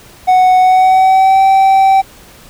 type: tone with pitch glide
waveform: triangle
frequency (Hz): 740 to 773.2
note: F#5 to G5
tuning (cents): 0 to -24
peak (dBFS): -3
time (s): 0.27-2.02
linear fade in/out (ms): 20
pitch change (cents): +76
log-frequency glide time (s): 0.6-1.42
effects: pink hiss -39 dBFS RMS until 2.49 s